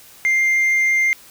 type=tone; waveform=sine; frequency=2102 Hz; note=C7; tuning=7 cents sharp; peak=-11 dBFS; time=0.25-1.13 s; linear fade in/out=0 ms; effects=tanh soft clip ceiling -13 dBFS + white hiss -45 dBFS RMS until 1.3 s